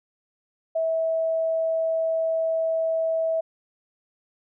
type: tone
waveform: sine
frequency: 650 Hz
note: E5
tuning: 24 cents flat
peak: -21 dBFS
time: 0.75-3.41 s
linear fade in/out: 10 ms
effects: none